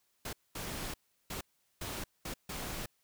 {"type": "noise bursts at uneven times", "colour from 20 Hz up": "pink", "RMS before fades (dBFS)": -40, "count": 6, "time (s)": [[0.25, 0.33], [0.55, 0.94], [1.3, 1.41], [1.81, 2.04], [2.25, 2.34], [2.49, 2.86]], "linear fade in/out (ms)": 5, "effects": ["white hiss -75 dBFS RMS until 3.03 s"]}